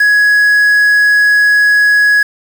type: tone with quantisation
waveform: triangle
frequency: 1674 Hz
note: G#6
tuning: 13 cents sharp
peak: -4 dBFS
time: 0-2.23 s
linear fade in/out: 5 ms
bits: 5
effects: none